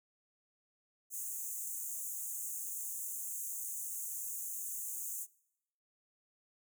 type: high-pass noise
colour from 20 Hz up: pink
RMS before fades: -41 dBFS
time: 1.1-5.27 s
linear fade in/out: 50 ms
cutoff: 6400 Hz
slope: 96 dB/octave
effects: noise-tail reverb RT60 0.8 s tail -23 dB re dry